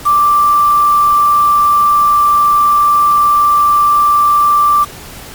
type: tone with quantisation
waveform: sine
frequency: 1174.7 Hz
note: D6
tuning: in tune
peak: -6 dBFS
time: 0.05-4.85 s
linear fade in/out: 20 ms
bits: 4
effects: pink hiss -31 dBFS RMS until 5.34 s + MP3 96 kbps